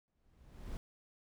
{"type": "noise with exponential growth", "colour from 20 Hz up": "brown", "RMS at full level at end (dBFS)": -41, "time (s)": [0.08, 0.77], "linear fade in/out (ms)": 0, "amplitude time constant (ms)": 150, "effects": []}